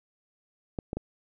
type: clicks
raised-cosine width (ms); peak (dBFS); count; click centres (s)
2; -18; 3; 0.788 / 0.931 / 0.97
effects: none